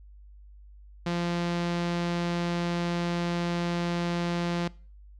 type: tone with low-pass filter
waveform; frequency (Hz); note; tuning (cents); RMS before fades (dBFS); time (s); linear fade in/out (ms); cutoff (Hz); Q
sawtooth; 172.8; F3; -18; -29; 1.06-4.68; 5; 4700; 1.1
effects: noise-tail reverb RT60 0.4 s tail -22 dB re dry + added 50 Hz sine -47 dBFS peak until 5.19 s